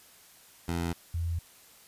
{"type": "tone pair in turn", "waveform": ["15% pulse", "sine"], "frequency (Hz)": [85, 84.07], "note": ["F2", "E2"], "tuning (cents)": [-46, 35], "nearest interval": "unison", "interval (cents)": 19, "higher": "first", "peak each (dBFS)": [-23, -28], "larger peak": "first", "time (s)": [[0.68, 0.93], [1.14, 1.39]], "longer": "neither", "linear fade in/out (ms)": 5, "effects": ["white hiss -56 dBFS RMS until 1.87 s", "resampled to 32000 Hz"]}